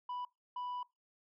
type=tone bursts at uneven times; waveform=sine; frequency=987.8 Hz; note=B5; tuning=in tune; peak=-35 dBFS; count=2; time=0.09-0.25 / 0.56-0.83 s; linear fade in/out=5 ms; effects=noise-tail reverb RT60 0.2 s tail -22 dB re dry + tanh soft clip ceiling -37 dBFS